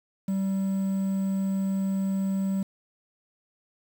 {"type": "tone with quantisation", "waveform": "triangle", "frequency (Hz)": 193.3, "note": "G3", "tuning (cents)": -24, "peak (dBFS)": -22, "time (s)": [0.28, 2.63], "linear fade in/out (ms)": 5, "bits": 8, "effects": []}